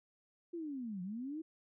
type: linear two-way sweep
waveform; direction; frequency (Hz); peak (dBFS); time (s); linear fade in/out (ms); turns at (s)
sine; down then up; 351.7 to 174.61 to 328.6; -39; 0.53-1.42; 10; 1.02
effects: none